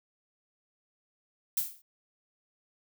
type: noise with exponential decay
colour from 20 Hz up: violet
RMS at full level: -25 dBFS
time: 1.57-1.82 s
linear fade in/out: 5 ms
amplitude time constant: 54 ms
effects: none